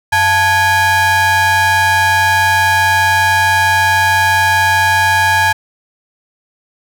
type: ring-modulated tone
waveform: square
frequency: 392.3 Hz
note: G4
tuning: 1 cent sharp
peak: -7 dBFS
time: 0.12-5.53 s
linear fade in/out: 10 ms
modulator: 1270 Hz
effects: none